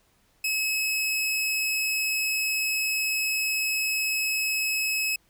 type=tone; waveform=sawtooth; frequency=2574 Hz; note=E7; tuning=42 cents flat; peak=-21 dBFS; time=0.44-5.16 s; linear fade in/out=5 ms; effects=pink hiss -65 dBFS RMS until 5.29 s